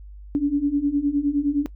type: beating tone pair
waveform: sine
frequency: 281.2 / 290.9 Hz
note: C#4 / D4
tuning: +25 / -16 cents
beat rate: 9.7 Hz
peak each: -23 / -20 dBFS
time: 0.35-1.66 s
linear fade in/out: 0 ms
effects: noise-tail reverb RT60 0.1 s tail -20 dB re dry + added 50 Hz sine -38 dBFS peak until 1.75 s